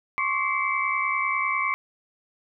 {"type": "tone cluster", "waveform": "sine", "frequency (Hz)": [1072, 1142, 2093, 2288], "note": ["C6", "D6", "C7", "D7"], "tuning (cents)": [42, -49, 0, -46], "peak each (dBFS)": -28, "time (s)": [0.18, 1.74], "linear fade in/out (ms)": 0, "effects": []}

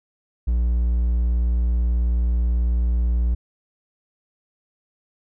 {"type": "tone", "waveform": "triangle", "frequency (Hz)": 59.2, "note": "A#1", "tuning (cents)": 27, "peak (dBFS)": -15, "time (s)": [0.47, 3.35], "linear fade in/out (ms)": 10, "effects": []}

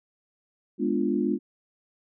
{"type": "chord", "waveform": "sine", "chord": "G# diminished seventh", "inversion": "none", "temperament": "equal", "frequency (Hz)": [207.7, 246.9, 293.7, 349.2], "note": ["G#3", "B3", "D4", "F4"], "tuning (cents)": [0, 0, 0, 0], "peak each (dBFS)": -28, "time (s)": [0.78, 1.39], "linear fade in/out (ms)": 50, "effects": []}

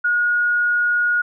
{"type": "tone", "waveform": "sine", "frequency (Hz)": 1443, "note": "F#6", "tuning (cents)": -44, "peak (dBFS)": -15, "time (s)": [0.04, 1.22], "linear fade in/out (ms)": 10, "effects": []}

